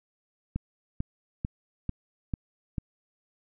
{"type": "click train", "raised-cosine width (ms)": 5, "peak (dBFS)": -17, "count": 6, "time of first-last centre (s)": [0.56, 2.782], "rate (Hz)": 2.25, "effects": []}